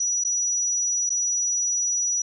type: tone with dropouts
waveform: sine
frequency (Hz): 5860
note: F#8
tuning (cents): -18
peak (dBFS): -21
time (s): 0-2.22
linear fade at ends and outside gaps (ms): 5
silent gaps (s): 0.239-0.248 / 1.094-1.102
effects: none